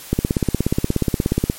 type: click train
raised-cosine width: 3 ms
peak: -3 dBFS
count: 24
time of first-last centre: 0.13-1.499 s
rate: 16.8 Hz
effects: white hiss -37 dBFS RMS until 1.58 s + MP3 64 kbps